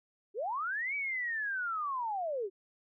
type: linear two-way sweep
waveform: sine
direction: up then down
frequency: 361.2 to 2300 to 361.2 Hz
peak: -32 dBFS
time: 0.34-2.5 s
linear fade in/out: 50 ms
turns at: 0.95 s
effects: none